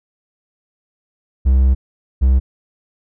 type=tone pair in turn; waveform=triangle; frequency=65.41 / 65.07 Hz; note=C2 / C2; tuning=0 / -9 cents; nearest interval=unison; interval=9 cents; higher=first; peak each=-7 dBFS; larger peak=neither; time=1.45-1.75 / 2.21-2.4 s; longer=first; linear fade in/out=20 ms; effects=none